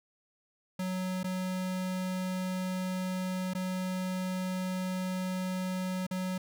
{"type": "tone with dropouts", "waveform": "square", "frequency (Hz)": 185, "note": "F#3", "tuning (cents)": 0, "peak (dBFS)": -32, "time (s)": [0.79, 6.38], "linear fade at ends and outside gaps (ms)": 5, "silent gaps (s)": [[1.232, 1.242], [3.536, 3.549], [6.067, 6.11]], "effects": []}